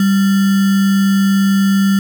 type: tone with sample-and-hold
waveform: sine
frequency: 196 Hz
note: G3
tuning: in tune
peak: -9 dBFS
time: 0-1.99 s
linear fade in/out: 2 ms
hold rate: 1575 Hz
effects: none